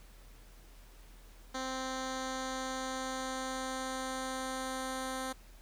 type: tone with low-pass filter sweep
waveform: 10% pulse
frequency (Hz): 261.2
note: C4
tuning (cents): -3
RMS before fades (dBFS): -38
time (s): 1.54-5.33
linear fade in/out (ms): 10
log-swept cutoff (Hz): 6100 to 10000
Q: 1.7
effects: added 40 Hz sine -53 dBFS peak until 5.61 s + pink hiss -61 dBFS RMS until 5.61 s